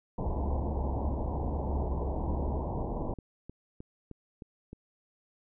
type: low-pass noise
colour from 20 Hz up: pink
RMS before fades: -34 dBFS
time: 0.18-3.14 s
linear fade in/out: 5 ms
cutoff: 1000 Hz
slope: 96 dB/octave
type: tone with vibrato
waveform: triangle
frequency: 69.3 Hz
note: C#2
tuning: in tune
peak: -30 dBFS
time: 0.26-2.71 s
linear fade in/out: 10 ms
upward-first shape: square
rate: 0.99 Hz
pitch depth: 35 cents each way
type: click train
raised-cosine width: 3 ms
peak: -30 dBFS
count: 8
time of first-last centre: 2.57-4.73 s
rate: 3.24 Hz
effects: none